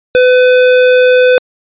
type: tone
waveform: square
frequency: 503 Hz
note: B4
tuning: 32 cents sharp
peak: -5 dBFS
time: 0.15-1.38 s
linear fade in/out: 0 ms
effects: resampled to 8000 Hz